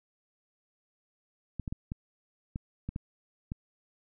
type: clicks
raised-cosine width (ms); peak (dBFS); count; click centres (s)
5; -22; 8; 1.597 / 1.678 / 1.725 / 1.919 / 2.559 / 2.89 / 2.961 / 3.519
effects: none